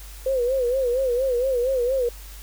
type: tone with vibrato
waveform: sine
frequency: 507 Hz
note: B4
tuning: 45 cents sharp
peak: -19 dBFS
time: 0.26-2.09 s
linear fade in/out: 5 ms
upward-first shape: sine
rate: 4.3 Hz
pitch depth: 110 cents each way
effects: added 49 Hz sine -38 dBFS peak until 2.42 s + white hiss -45 dBFS RMS until 2.42 s